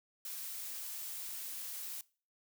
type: noise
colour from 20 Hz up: blue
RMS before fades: -43 dBFS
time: 0.25-2.01 s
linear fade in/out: 2 ms
effects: noise-tail reverb RT60 0.4 s tail -22 dB re dry